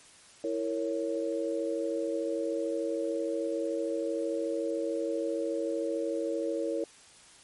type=chord; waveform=sine; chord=A# diminished; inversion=second; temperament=equal with one note detuned; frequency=329.6 / 461.1 / 554.4 Hz; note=E4 / A#4 / C#5; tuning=0 / -19 / 0 cents; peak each=-33 dBFS; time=0.44-6.84 s; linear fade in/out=2 ms; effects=white hiss -55 dBFS RMS until 7.43 s + MP3 48 kbps